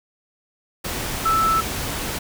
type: tone in noise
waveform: sine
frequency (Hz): 1318.5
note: E6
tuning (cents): 0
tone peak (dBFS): -16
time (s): 1.25-1.61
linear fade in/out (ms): 10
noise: pink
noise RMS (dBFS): -27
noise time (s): 0.84-2.19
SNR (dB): +8
effects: none